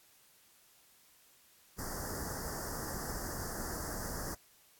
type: band-stop noise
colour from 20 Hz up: pink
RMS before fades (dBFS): -40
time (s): 1.78-4.35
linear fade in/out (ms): 10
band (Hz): 1900 to 4700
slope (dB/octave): 96
effects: white hiss -64 dBFS RMS until 4.79 s + AAC 64 kbps